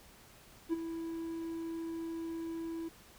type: tone with ADSR envelope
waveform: triangle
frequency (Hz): 329.6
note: E4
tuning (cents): 0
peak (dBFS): -25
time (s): 0.69-2.89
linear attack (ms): 40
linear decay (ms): 18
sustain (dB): -10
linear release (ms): 13
effects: pink hiss -58 dBFS RMS until 3.18 s